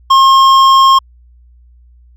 sine tone with hard clipping, 1072 Hz, C6, 42 cents sharp, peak -5 dBFS, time 0.1-0.99 s, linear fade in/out 10 ms, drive 10 dB, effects added 60 Hz sine -40 dBFS peak until 2.16 s + MP3 96 kbps

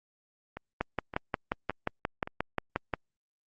two click trains, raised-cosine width 0.5 ms, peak -23 / -13 dBFS, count 4 / 13, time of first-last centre 0.57-2.275 / 0.81-2.938 s, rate 1.76 / 5.64 Hz, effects Opus 48 kbps

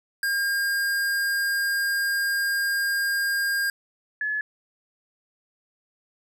square / sine tone pair in turn, 1612 / 1710.5 Hz, G6 / A6, +48 / -49 cents, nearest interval minor second, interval 103 cents, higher second, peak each -23 / -24 dBFS, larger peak first, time 0.23-3.7 / 4.21-4.41 s, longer first, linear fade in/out 2 ms, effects none

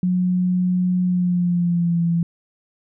sine tone with pitch glide, 181.3 to 169.16 Hz, F#3 to E3, -35 to +45 cents, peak -16 dBFS, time 0.03-2.23 s, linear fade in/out 2 ms, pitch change -120 cents, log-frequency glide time 1.04-2.02 s, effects none

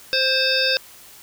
harmonic tone with a mistuned harmonic, 523.3 Hz, C5, in tune, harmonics 1 / 3 / 5 / 7 / 9 / 10, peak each -24 / -24 / -24 / -24 / -24 / -24 dBFS, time 0.13-0.77 s, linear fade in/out 0 ms, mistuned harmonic 3, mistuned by +15 cents, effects white hiss -45 dBFS RMS until 1.22 s

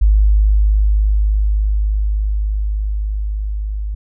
sine tone with level ramp, 51.7 Hz, G#1, 7 cents flat, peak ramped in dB -7 to -19 dBFS, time 0.01-3.95 s, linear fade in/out 10 ms, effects none

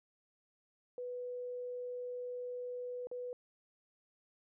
sine tone with dropouts, 493.9 Hz, B4, in tune, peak -39 dBFS, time 0.98-3.33 s, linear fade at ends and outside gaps 1 ms, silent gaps 3.071-3.114 s, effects none

